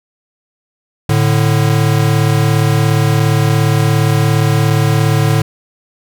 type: tone pair together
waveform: square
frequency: 110 / 147.22 Hz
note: A2 / D3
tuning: 0 / +5 cents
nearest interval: perfect fourth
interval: 505 cents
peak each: -13 dBFS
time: 1.09-5.42 s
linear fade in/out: 5 ms
effects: none

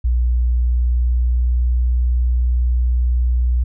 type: tone with pitch glide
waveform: sine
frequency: 60.4 to 61 Hz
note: B1 to B1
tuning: -38 to -21 cents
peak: -13 dBFS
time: 0.04-3.64 s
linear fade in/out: 10 ms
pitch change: +17 cents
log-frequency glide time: 0.54-1.78 s
effects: none

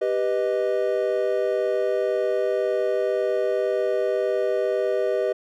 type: chord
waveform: triangle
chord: G augmented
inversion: none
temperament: equal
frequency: 392 / 493.9 / 622.3 Hz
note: G4 / B4 / D#5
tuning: 0 / 0 / 0 cents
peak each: -23 dBFS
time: 0.01-5.33 s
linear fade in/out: 10 ms
effects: none

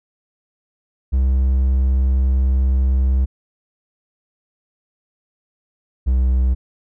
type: tone pair in turn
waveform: triangle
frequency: 65.41 / 63.62 Hz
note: C2 / C2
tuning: 0 / -48 cents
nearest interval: unison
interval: 48 cents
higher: first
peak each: -11 dBFS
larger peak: neither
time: 1.12-3.26 / 6.06-6.55 s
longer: first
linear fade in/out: 20 ms
effects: none

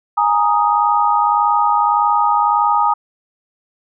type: chord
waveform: sine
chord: Ab suspended second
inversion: none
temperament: equal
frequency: 830.6 / 932.3 / 1244.5 Hz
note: Ab5 / Bb5 / Eb6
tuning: 0 / 0 / 0 cents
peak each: -16 dBFS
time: 0.17-2.94 s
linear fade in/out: 10 ms
effects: none

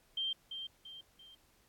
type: tone with echo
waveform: sine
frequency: 3157 Hz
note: G7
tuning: 12 cents sharp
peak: -33 dBFS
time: 0.17-0.33 s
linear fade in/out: 5 ms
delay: 340 ms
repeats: 3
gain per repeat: -7 dB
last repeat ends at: 1.35 s
effects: pink hiss -69 dBFS RMS until 1.68 s + AAC 64 kbps

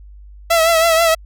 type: tone with vibrato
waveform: sawtooth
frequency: 659.3 Hz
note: E5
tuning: in tune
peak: -7 dBFS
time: 0.5-1.15 s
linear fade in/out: 10 ms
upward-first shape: triangle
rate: 6.2 Hz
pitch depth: 59 cents each way
effects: added 50 Hz sine -36 dBFS peak until 1.25 s

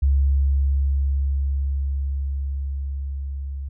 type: tone with level ramp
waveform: sine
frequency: 68.9 Hz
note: C#2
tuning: 10 cents flat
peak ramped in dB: -14 to -27 dBFS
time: 0.02-3.69 s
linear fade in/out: 10 ms
effects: none

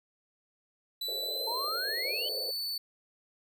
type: tone with pitch glide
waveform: 45% pulse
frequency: 3973 to 4485 Hz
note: B7 to C#8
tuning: +10 to +19 cents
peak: -32 dBFS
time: 1.01-2.78 s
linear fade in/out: 5 ms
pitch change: +209 cents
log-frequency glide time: 1.23-2.34 s
type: band-pass noise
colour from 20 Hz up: pink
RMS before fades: -42 dBFS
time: 1.08-2.51 s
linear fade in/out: 5 ms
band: 430 to 600 Hz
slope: 48 dB/octave
type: exponential sweep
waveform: sine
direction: up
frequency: 880 to 3136 Hz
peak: -34 dBFS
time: 1.47-2.29 s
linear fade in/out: 5 ms
effects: none

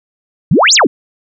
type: exponential two-way sweep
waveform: sine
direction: up then down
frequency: 123.47 to 7730 to 212.9 Hz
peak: -5 dBFS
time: 0.51-0.87 s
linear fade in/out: 5 ms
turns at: 0.74 s
effects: none

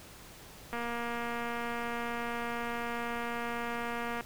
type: click train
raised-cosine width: 0.5 ms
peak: -22 dBFS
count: 822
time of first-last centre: 0.73-4.209 s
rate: 236 Hz
effects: pink hiss -51 dBFS RMS until 4.25 s

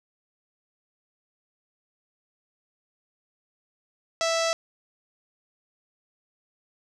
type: tone with low-pass filter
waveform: sawtooth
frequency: 659.3 Hz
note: E5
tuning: in tune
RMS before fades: -25 dBFS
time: 4.21-4.53 s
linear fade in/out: 0 ms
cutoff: 5900 Hz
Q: 2.6
effects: none

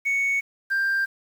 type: tone pair in turn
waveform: sine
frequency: 2221 / 1585.1 Hz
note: C#7 / G6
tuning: +3 / +19 cents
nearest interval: tritone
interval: 584 cents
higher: first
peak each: -18 dBFS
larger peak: neither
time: 0.05-0.41 / 0.7-1.06 s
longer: neither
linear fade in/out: 20 ms
effects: tanh soft clip ceiling -19 dBFS + 8-bit

